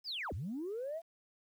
sine linear two-way sweep, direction down then up, 5300 to 65.41 to 687 Hz, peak -36 dBFS, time 0.04-1.02 s, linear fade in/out 50 ms, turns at 0.33 s, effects tanh soft clip ceiling -33 dBFS + 11-bit

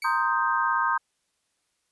30% pulse tone with exponential decay, 2268 Hz, C#7, 39 cents sharp, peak -29 dBFS, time 0.02-0.37 s, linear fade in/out 2 ms, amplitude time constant 74 ms
sine chord, C minor seventh, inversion third, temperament equal with one note detuned, 932.3 / 1050.1 / 1244.5 / 1568 Hz, Bb5 / C6 / Eb6 / G6, 0 / +6 / 0 / 0 cents, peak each -27 dBFS, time 0.04-0.98 s, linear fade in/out 10 ms
effects white hiss -74 dBFS RMS until 1.91 s + resampled to 24000 Hz

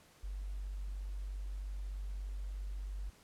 sine tone, 48.39 Hz, G1, 22 cents flat, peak -38 dBFS, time 0.23-3.1 s, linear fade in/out 10 ms, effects pink hiss -63 dBFS RMS until 3.23 s + low-pass 12000 Hz 12 dB/octave

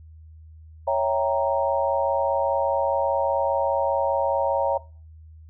sine chord, C# diminished seventh, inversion none, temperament equal, 554.4 / 659.3 / 784 / 932.3 Hz, C#5 / E5 / G5 / Bb5, 0 / 0 / 0 / 0 cents, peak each -23 / -26 / -28 / -25 dBFS, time 0.87-4.78 s, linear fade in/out 10 ms, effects noise-tail reverb RT60 0.4 s tail -21 dB re dry + added 79 Hz sine -43 dBFS peak until 5.49 s

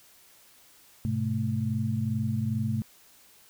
sine tone cluster, 104.6 / 127 / 218.3 Hz, G#2 / B2 / A3, +13 / +49 / -13 cents, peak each -30 dBFS, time 1.05-2.82 s, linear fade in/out 0 ms, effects white hiss -57 dBFS RMS until 3.49 s

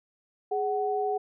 sine tone pair together, 415.9 / 748 Hz, G#4 / F#5, +2 / +19 cents, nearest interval minor seventh, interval 1017 cents, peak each -28 dBFS, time 0.51-1.18 s, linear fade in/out 10 ms, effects none

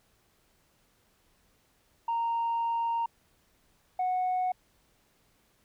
sine tone pair in turn, 927 / 735.8 Hz, A#5 / F#5, -10 / -10 cents, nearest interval major third, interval 400 cents, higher first, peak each -25 / -24 dBFS, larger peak second, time 2.08-3.06 / 3.99-4.52 s, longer first, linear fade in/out 5 ms, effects tanh soft clip ceiling -24 dBFS + pink hiss -68 dBFS RMS until 5.64 s

